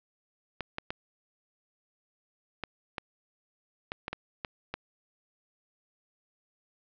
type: clicks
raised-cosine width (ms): 0.3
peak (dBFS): -17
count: 10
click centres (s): 0.607 / 0.784 / 0.905 / 2.637 / 2.982 / 3.919 / 4.081 / 4.13 / 4.448 / 4.74
effects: low-pass 4000 Hz 12 dB/octave